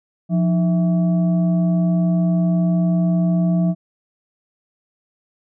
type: tone with frequency modulation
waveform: sine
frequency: 174.61 Hz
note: F3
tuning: in tune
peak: -14 dBFS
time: 0.29-3.75 s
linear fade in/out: 50 ms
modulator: 484 Hz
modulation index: 0.42
effects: none